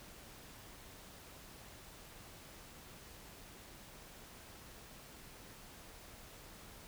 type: silence
effects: pink hiss -55 dBFS RMS until 6.87 s